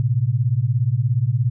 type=beating tone pair; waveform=sine; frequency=112.6 / 129.6 Hz; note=A2 / C3; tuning=+40 / -16 cents; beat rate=17 Hz; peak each=-19 dBFS; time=0-1.5 s; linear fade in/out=0 ms; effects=none